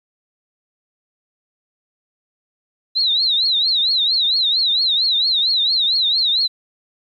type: tone with vibrato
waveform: sine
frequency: 3951 Hz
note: B7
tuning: in tune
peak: -14 dBFS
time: 2.95-6.48 s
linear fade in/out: 20 ms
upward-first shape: triangle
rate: 4.4 Hz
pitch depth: 180 cents each way
effects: 9-bit